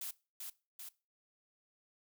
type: noise with echo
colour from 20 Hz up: blue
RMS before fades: -42 dBFS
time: 0.01-0.11 s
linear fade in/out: 5 ms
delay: 390 ms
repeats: 2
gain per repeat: -3 dB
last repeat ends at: 0.89 s
effects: noise-tail reverb RT60 0.3 s tail -20 dB re dry